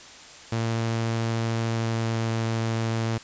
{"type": "tone with pitch glide", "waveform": "sawtooth", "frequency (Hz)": [114.2, 113.35], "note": ["A#2", "A#2"], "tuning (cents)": [-35, -48], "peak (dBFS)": -20, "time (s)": [0.52, 3.18], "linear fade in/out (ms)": 5, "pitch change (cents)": -13, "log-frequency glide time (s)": [1.63, 2.34], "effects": ["white hiss -45 dBFS RMS until 3.23 s", "resampled to 16000 Hz"]}